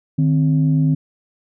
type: tone pair together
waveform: sine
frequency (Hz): 153.19 / 261.6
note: D#3 / C4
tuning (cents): -27 / 0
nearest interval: major sixth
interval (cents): 927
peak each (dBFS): -13 / -18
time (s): 0.18-0.95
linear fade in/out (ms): 10
effects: tanh soft clip ceiling -6 dBFS